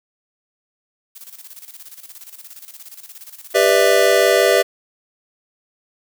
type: noise with tremolo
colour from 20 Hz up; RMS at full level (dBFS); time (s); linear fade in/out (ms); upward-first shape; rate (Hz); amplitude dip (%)
blue; -37; 1.15-4.32; 10; square; 17; 70
type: chord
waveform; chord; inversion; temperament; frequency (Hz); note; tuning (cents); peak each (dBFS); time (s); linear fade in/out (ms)
square; E minor seventh; first; just; 395.6 / 494.4 / 593.3 / 659.3; G4 / B4 / D5 / E5; +16 / +2 / +18 / 0; -18; 3.54-4.63; 20
effects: none